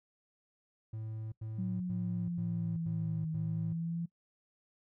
triangle tone bursts, 110 Hz, A2, in tune, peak -36 dBFS, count 6, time 0.93-3.73 s, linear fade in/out 5 ms, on 390 ms, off 92 ms
sine exponential two-way sweep, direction down then up, 185 to 158.6 to 170 Hz, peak -33 dBFS, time 1.58-4.06 s, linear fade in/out 10 ms, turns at 3.29 s
effects noise-tail reverb RT60 0.1 s tail -22 dB re dry

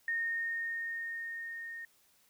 sine tone with level ramp, 1842 Hz, A#6, 21 cents flat, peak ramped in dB -30 to -41 dBFS, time 0.08-1.85 s, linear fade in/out 2 ms, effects white hiss -68 dBFS RMS until 2.29 s

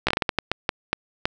slowing click train, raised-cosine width 0.3 ms, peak -4 dBFS, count 12, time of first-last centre 0.07-1.255 s, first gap 15 ms, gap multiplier 1.36, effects none

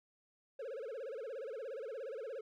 triangle tone with vibrato, 490 Hz, B4, 14 cents flat, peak -39 dBFS, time 0.59-2.41 s, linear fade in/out 5 ms, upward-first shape sine, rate 17 Hz, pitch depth 240 cents each way, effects none

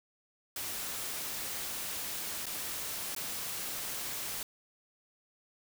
white noise with dropouts, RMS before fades -38 dBFS, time 0.56-4.43 s, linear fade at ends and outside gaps 2 ms, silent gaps 2.457-2.465 / 3.15-3.163 s, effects none

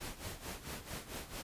pink noise with tremolo, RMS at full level -42 dBFS, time 0-1.43 s, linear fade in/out 20 ms, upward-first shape sine, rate 4.5 Hz, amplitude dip 75%, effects resampled to 32000 Hz

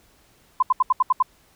sine tone bursts, 1022 Hz, C6, 41 cents flat, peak -13 dBFS, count 7, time 0.6-1.226 s, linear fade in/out 5 ms, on 26 ms, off 74 ms, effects pink hiss -58 dBFS RMS until 1.55 s

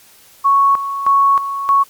sine tone with tremolo, 1108.7 Hz, C#6, in tune, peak -8 dBFS, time 0.44-1.84 s, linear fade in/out 20 ms, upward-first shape square, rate 1.6 Hz, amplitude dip 70%, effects white hiss -46 dBFS RMS until 1.89 s + MP3 96 kbps

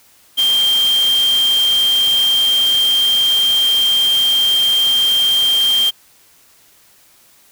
sine tone in noise, 3175 Hz, G7, 21 cents sharp, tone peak -11 dBFS, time 0.37-5.91 s, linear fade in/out 20 ms, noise white, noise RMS -26 dBFS, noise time 0.37-5.91 s, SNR +12 dB, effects white hiss -50 dBFS RMS until 7.51 s

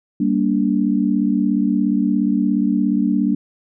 sine chord, G minor, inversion none, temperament equal with one note detuned, 196 / 233.1 / 290.1 Hz, G3 / Bb3 / D4, 0 / 0 / -21 cents, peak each -19 dBFS, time 0.2-3.35 s, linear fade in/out 5 ms, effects none

